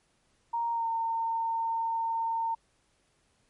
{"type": "tone with pitch glide", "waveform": "sine", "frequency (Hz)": [932.3, 911], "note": ["A#5", "A#5"], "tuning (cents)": [0, -40], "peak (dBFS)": -27, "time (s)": [0.53, 2.55], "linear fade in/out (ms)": 10, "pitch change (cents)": -40, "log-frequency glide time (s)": [0.72, 0.87], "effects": ["pink hiss -70 dBFS RMS until 3.49 s", "MP3 48 kbps"]}